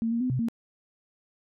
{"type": "tone with pitch steps", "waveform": "sine", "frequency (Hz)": [227.3, 233.1, 253.4, 127.9, 230.7], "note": ["A#3", "A#3", "B3", "C3", "A#3"], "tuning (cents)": [-43, 0, 45, -39, -18], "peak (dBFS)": -24, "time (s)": [0.02, 0.485], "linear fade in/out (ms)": 0, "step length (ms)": 93, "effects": []}